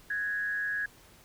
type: tone with frequency modulation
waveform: sine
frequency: 1663 Hz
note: G#6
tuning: 2 cents sharp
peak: -29 dBFS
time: 0.1-0.86 s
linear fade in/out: 5 ms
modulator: 166 Hz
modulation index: 0.44
effects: pink hiss -57 dBFS RMS until 1.24 s